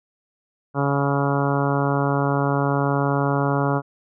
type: harmonic tone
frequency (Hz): 140.4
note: C#3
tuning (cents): +22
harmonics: 1 / 2 / 3 / 4 / 5 / 6 / 7 / 8 / 9 / 10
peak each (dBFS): -22 / -25 / -27 / -28 / -29 / -30 / -30 / -31 / -32 / -32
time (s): 0.74-3.82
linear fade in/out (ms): 50
effects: none